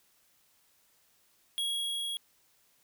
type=tone with level ramp; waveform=square; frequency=3312 Hz; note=G#7; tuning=5 cents flat; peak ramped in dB=-30 to -34 dBFS; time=1.58-2.17 s; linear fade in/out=0 ms; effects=white hiss -68 dBFS RMS until 2.83 s